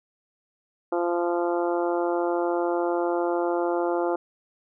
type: harmonic tone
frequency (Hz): 173.2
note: F3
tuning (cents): -14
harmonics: 2 / 3 / 4 / 5 / 6 / 7 / 8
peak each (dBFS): -25 / -28 / -30 / -32 / -38 / -38 / -39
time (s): 0.92-4.16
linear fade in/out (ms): 5
effects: none